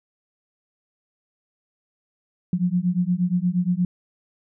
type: beating tone pair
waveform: sine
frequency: 174.4 / 182.9 Hz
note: F3 / F#3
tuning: -2 / -20 cents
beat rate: 8.5 Hz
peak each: -22 dBFS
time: 2.53-3.85 s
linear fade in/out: 2 ms
effects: none